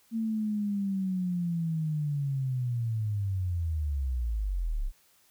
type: linear sweep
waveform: sine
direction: down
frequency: 227.7 to 30.87 Hz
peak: -27 dBFS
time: 0.11-4.92 s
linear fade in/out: 50 ms
effects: white hiss -64 dBFS RMS until 5.3 s